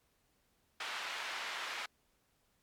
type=band-pass noise; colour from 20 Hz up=pink; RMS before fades=-41 dBFS; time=0.8-1.86 s; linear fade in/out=5 ms; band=1200 to 3400 Hz; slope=12 dB/octave; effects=pink hiss -75 dBFS RMS until 2.62 s + MP3 96 kbps